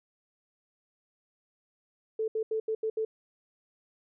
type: tone bursts at uneven times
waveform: sine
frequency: 440 Hz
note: A4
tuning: in tune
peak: -27 dBFS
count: 6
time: 2.19-2.28 / 2.35-2.43 / 2.51-2.6 / 2.68-2.75 / 2.83-2.9 / 2.97-3.05 s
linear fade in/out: 5 ms
effects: none